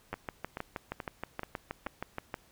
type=two click trains; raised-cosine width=0.5 ms; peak=-20 / -22 dBFS; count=15 / 5; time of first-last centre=0.13-2.342 / 0.14-1.864 s; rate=6.33 / 2.32 Hz; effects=pink hiss -63 dBFS RMS until 2.51 s